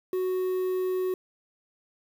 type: tone with quantisation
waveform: triangle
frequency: 370 Hz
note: F#4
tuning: in tune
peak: -23 dBFS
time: 0.13-1.14 s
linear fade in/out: 2 ms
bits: 8
effects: none